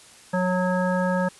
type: harmonic tone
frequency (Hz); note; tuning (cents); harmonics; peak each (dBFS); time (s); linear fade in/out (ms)
182.8; F#3; -21; 1 / 3 / 5 / 7 / 9; -23 / -25 / -29 / -34 / -31; 0.33-1.29; 10
effects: white hiss -49 dBFS RMS until 1.39 s + resampled to 24000 Hz